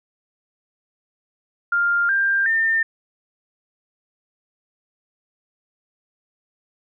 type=tone with pitch steps; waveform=sine; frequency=1400 / 1589.7 / 1805.1 Hz; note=F6 / G6 / A6; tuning=+4 / +24 / +44 cents; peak=-16 dBFS; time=1.72-2.83 s; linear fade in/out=5 ms; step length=370 ms; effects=none